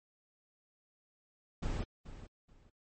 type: noise with echo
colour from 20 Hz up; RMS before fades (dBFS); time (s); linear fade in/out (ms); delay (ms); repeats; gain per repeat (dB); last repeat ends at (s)
brown; -35; 1.62-1.84; 10; 430; 2; -13; 2.7
effects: MP3 32 kbps